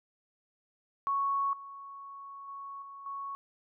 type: tone with level steps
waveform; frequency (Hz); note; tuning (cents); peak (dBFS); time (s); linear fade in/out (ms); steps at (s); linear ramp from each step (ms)
sine; 1108.7; C#6; 0; -27 / -43 / -40 / -44 / -36; 1.07-3.35; 0; 1.53 / 2.48 / 2.82 / 3.06; 2
effects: none